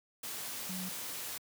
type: tone in noise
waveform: sine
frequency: 185 Hz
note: F#3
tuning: in tune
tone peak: -39 dBFS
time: 0.69-0.89 s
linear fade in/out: 5 ms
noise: white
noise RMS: -41 dBFS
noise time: 0.23-1.38 s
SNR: -1 dB
effects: high-pass 100 Hz 12 dB/octave